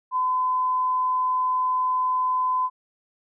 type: tone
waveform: sine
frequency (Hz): 1016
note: B5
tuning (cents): +49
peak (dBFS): -20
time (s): 0.11-2.7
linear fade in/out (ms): 50
effects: none